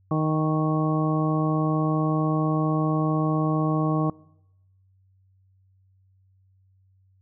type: harmonic tone with a mistuned harmonic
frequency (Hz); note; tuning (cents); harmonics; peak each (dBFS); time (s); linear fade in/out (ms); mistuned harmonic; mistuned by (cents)
155.56; D#3; 0; 1 / 2 / 3 / 4 / 5 / 6 / 7; -23 / -26 / -33 / -32 / -34 / -43 / -31; 0.11-4.1; 2; 7; +23
effects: noise-tail reverb RT60 0.9 s tail -24 dB re dry + added 95 Hz sine -58 dBFS peak until 7.21 s